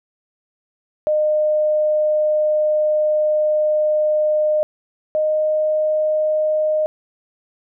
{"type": "tone pair in turn", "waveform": "sine", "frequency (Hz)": [610, 616.7], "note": ["D#5", "D#5"], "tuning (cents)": [-34, -16], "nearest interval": "unison", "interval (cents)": 18, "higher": "second", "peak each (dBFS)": [-14, -15], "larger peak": "first", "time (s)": [[1.07, 4.63], [5.15, 6.86]], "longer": "first", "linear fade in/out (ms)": 0, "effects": []}